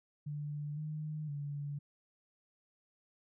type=tone with pitch steps; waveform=sine; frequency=147.4 / 153.2 / 144.1 Hz; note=D3 / D#3 / D3; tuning=+7 / -27 / -33 cents; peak=-37 dBFS; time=0.26-1.79 s; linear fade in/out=10 ms; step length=510 ms; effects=none